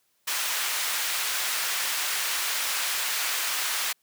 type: high-pass noise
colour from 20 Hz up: pink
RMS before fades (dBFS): -28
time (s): 0.27-3.93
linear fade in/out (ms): 10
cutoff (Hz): 1400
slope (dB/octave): 12
effects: white hiss -70 dBFS RMS until 4.02 s + high-pass 80 Hz 12 dB/octave